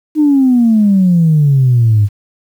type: exponential sweep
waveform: sine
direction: down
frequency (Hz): 311.1 to 99.8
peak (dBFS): -5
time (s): 0.15-2.09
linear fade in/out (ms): 50
effects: tanh soft clip ceiling -2 dBFS + 7-bit